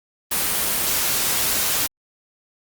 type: noise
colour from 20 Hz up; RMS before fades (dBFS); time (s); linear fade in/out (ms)
white; -21; 0.31-1.87; 10
effects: Opus 24 kbps